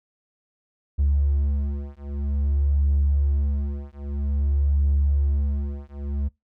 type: beating tone pair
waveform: triangle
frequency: 70.6 / 71.11 Hz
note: C#2 / C#2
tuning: +32 / +45 cents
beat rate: 0.51 Hz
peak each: -20 dBFS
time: 0.98-6.29 s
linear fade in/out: 20 ms
effects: noise-tail reverb RT60 0.2 s tail -25 dB re dry + tanh soft clip ceiling -12 dBFS